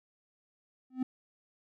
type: tone with exponential growth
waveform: triangle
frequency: 257 Hz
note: C4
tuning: 31 cents flat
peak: -23 dBFS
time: 0.9-1.03 s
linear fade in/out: 5 ms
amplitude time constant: 28 ms
effects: none